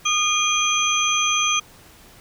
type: tone cluster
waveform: sine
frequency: 1228 / 2436 / 3249 / 6150 Hz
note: D#6 / D#7 / G#7 / G8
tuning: -23 / -37 / -39 / -34 cents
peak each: -23 dBFS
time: 0.05-1.6 s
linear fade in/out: 10 ms
effects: pink hiss -48 dBFS RMS until 2.2 s